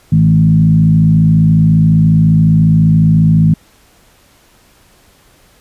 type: tone with frequency modulation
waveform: sine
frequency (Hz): 160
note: D#3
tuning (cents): +49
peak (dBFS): -5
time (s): 0.12-3.54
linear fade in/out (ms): 5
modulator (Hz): 54.5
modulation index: 0.87
effects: pink hiss -48 dBFS RMS until 5.6 s + resampled to 32000 Hz